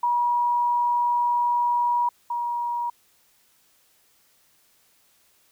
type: tone pair in turn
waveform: sine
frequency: 962 / 954.3 Hz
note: B5 / A#5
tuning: -46 / +40 cents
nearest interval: unison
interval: 14 cents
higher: first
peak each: -19 / -24 dBFS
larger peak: first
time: 0.03-2.09 / 2.3-2.9 s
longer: first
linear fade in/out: 5 ms
effects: white hiss -62 dBFS RMS until 5.51 s